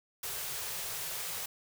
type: band-stop noise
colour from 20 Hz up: white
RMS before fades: -38 dBFS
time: 0.23-1.46 s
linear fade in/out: 5 ms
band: 190 to 360 Hz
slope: 96 dB/octave
effects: none